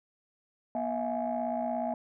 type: tone cluster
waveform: sine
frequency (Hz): 240.8 / 651 / 708 / 835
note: B3 / E5 / F5 / G#5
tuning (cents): -44 / -22 / +23 / +9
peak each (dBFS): -34 / -32 / -35 / -36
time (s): 0.75-1.94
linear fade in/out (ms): 2
effects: tanh soft clip ceiling -22 dBFS